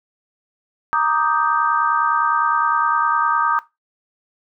sine chord, Eb major seventh, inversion second, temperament equal, 932.3 / 1174.7 / 1244.5 / 1568 Hz, Bb5 / D6 / Eb6 / G6, 0 / 0 / 0 / 0 cents, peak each -21 / -22 / -19 / -23 dBFS, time 0.93-3.59 s, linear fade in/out 0 ms, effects noise-tail reverb RT60 0.2 s tail -17 dB re dry

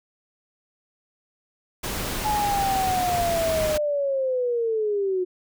pink noise, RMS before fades -29 dBFS, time 1.83-3.78 s, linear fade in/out 10 ms
sine linear sweep, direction down, 855 to 359.7 Hz, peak -21 dBFS, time 2.24-5.25 s, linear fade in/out 20 ms
effects none

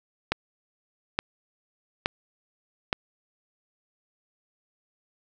click train, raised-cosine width 0.3 ms, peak -7 dBFS, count 4, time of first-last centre 0.32-2.929 s, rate 1.15 Hz, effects none

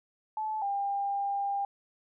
sine tone pair in turn, 866 / 799.3 Hz, A5 / G5, -28 / +33 cents, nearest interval minor second, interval 139 cents, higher first, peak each -30 / -28 dBFS, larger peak second, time 0.37-0.62 / 0.62-1.65 s, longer second, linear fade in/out 2 ms, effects none

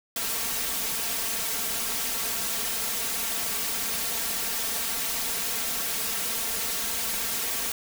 white noise with comb filter, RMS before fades -29 dBFS, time 0.16-7.72 s, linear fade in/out 2 ms, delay 4.4 ms, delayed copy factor +0.9, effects none

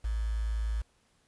sine tone with quantisation, 55 Hz, A1, in tune, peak -28 dBFS, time 0.04-0.82 s, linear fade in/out 10 ms, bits 8, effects pink hiss -69 dBFS RMS until 1.27 s + resampled to 24000 Hz

